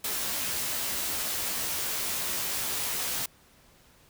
white noise with comb filter, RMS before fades -31 dBFS, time 0.04-3.26 s, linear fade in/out 5 ms, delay 16 ms, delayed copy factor +0.65, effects pink hiss -59 dBFS RMS until 4.09 s

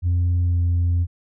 sine tone with pitch glide, 87.9 to 86.74 Hz, F2 to F2, +12 to -11 cents, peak -14 dBFS, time 0.02-1.07 s, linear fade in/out 50 ms, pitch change -23 cents, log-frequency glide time 0.44-0.58 s, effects tanh soft clip ceiling -15 dBFS

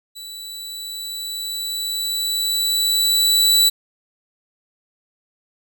sawtooth tone with level ramp, 3951 Hz, B7, in tune, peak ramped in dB -30 to -8 dBFS, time 0.15-3.7 s, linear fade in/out 20 ms, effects none

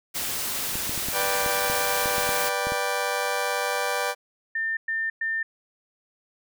white noise, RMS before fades -29 dBFS, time 0.14-2.5 s, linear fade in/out 20 ms
clicks, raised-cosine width 3 ms, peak -22 dBFS, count 11, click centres 0.755 / 0.895 / 0.977 / 1.086 / 1.462 / 1.699 / 2.058 / 2.182 / 2.291 / 2.67 / 2.721 s
20% pulse chord, G major, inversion first, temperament just, 490 / 588 / 784 Hz, B4 / D5 / G5, -14 / +2 / 0 cents, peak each -24 dBFS, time 1.12-4.15 s, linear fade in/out 50 ms
sine tone bursts, 1800 Hz, A6, 39 cents sharp, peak -24 dBFS, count 3, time 4.55-5.43 s, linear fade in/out 5 ms, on 220 ms, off 110 ms
effects none

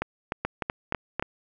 two click trains, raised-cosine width 0.5 ms, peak -11 / -12 dBFS, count 4 / 5, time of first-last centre 0.45-1.196 / 0.02-1.225 s, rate 4.02 / 3.32 Hz, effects none

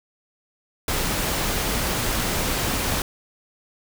pink noise, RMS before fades -24 dBFS, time 0.88-3.02 s, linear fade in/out 2 ms, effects none

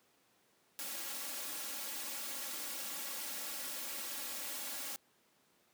white noise with comb filter, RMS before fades -42 dBFS, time 0.79-4.96 s, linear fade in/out 0 ms, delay 3.6 ms, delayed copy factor +0.85, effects pink hiss -71 dBFS RMS until 5.73 s + high-pass 200 Hz 12 dB/octave

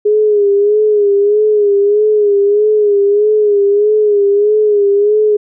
sine tone with vibrato, 414 Hz, G#4, 5 cents flat, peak -7 dBFS, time 0.05-5.37 s, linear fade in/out 10 ms, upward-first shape sine, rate 1.6 Hz, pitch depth 58 cents each way, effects none

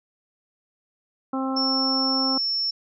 harmonic tone, 264.9 Hz, C4, 22 cents sharp, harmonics 1 / 2 / 3 / 4 / 5, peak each -25 / -33 / -32 / -34 / -34 dBFS, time 1.33-2.38 s, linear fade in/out 5 ms
sine tone, 5400 Hz, E8, 41 cents sharp, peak -22 dBFS, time 1.56-2.71 s, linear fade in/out 10 ms
effects none

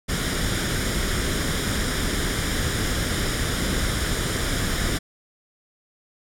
pink noise with comb filter, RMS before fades -24 dBFS, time 0.08-4.99 s, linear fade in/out 20 ms, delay 0.57 ms, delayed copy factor +0.55, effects low-pass 11000 Hz 12 dB/octave

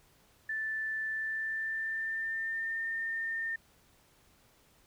sine tone with pitch glide, 1760 to 1813.7 Hz, A6 to A#6, 0 to -48 cents, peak -32 dBFS, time 0.49-3.56 s, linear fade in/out 5 ms, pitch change +52 cents, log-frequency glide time 1.1-2.85 s, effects pink hiss -65 dBFS RMS until 4.86 s

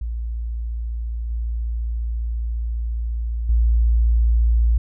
sine tone with level steps, 57.3 Hz, A#1, 29 cents flat, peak -23 / -21 / -13 dBFS, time 0.01-4.78 s, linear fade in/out 5 ms, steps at 1.3 / 3.49 s, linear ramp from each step 5 ms, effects none

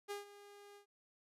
sawtooth tone with ADSR envelope, 406.8 Hz, G#4, 36 cents flat, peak -36 dBFS, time 0.08-0.86 s, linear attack 28 ms, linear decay 140 ms, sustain -16 dB, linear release 99 ms, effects resampled to 32000 Hz

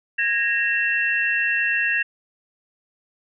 sine tone cluster, 1651 / 1860 / 2706 Hz, G#6 / A#6 / E7, -11 / -4 / +45 cents, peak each -23 dBFS, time 0.18-2.03 s, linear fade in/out 10 ms, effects none

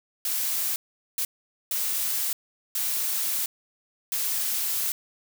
blue noise bursts at uneven times, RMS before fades -27 dBFS, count 5, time 0.25-0.76 / 1.18-1.25 / 1.71-2.33 / 2.75-3.46 / 4.12-4.92 s, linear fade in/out 2 ms, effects none

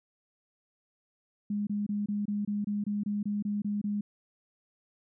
sine tone bursts, 206.1 Hz, G#3, 13 cents flat, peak -28 dBFS, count 13, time 1.5-4.01 s, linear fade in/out 5 ms, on 170 ms, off 25 ms, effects none

